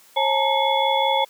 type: tone cluster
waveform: sine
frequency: 541 / 855 / 920 / 2171 / 3407 Hz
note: C#5 / A5 / A#5 / C#7 / G#7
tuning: -42 / -50 / -23 / -37 / +44 cents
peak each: -23 / -22 / -22 / -29 / -25 dBFS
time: 0.16-1.25 s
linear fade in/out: 10 ms
effects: white hiss -52 dBFS RMS until 1.29 s + high-pass 200 Hz 12 dB/octave